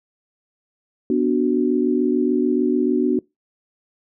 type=chord; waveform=sine; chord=B minor; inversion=none; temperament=equal; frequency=246.9 / 293.7 / 370 Hz; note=B3 / D4 / F#4; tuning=0 / 0 / 0 cents; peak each=-20 dBFS; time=1.1-3.19 s; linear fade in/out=2 ms; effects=noise-tail reverb RT60 0.2 s tail -24 dB re dry

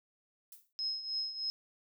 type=noise with exponential decay; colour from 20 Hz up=violet; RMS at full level=-48 dBFS; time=0.52-0.73 s; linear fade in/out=2 ms; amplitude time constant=44 ms
type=tone with tremolo; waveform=sine; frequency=5140 Hz; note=E8; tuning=45 cents flat; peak=-31 dBFS; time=0.79-1.5 s; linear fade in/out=0 ms; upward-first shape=triangle; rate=3.2 Hz; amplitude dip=75%
effects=none

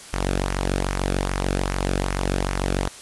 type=tone with flanger; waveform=sawtooth; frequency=46.82 Hz; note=F#1; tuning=21 cents sharp; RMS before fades=-24 dBFS; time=0.13-2.88 s; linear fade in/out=0 ms; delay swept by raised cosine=0.24 to 1.03 ms; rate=2.5 Hz; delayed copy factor=-0.55; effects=white hiss -41 dBFS RMS until 3.01 s + resampled to 24000 Hz

